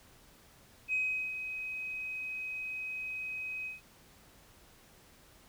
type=tone with ADSR envelope; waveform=sine; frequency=2527 Hz; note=D#7; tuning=26 cents sharp; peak=-27 dBFS; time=0.88-3.81 s; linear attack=51 ms; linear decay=390 ms; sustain=-9 dB; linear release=150 ms; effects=tanh soft clip ceiling -23 dBFS + pink hiss -60 dBFS RMS until 5.48 s